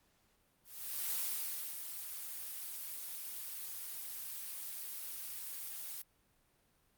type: noise with ADSR envelope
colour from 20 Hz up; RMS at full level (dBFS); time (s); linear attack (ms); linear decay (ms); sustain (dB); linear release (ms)
blue; -36; 0.64-6.02; 490; 620; -8; 4
effects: pink hiss -73 dBFS RMS until 6.97 s + Opus 48 kbps